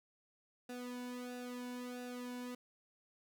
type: tone with flanger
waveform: sawtooth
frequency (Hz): 247.1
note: B3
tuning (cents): +1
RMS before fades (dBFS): -45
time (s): 0.69-2.55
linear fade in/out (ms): 5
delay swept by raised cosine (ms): 0.93 to 1.57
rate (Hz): 1.5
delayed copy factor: -0.85
effects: none